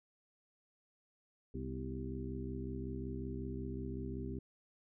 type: harmonic tone with a mistuned harmonic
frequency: 65.41 Hz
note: C2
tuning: in tune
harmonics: 1 / 2 / 3 / 4 / 5 / 6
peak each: -44 / -45 / -49 / -45 / -49 / -47 dBFS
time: 1.54-4.39 s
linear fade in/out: 5 ms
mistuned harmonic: 4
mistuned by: -67 cents
effects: none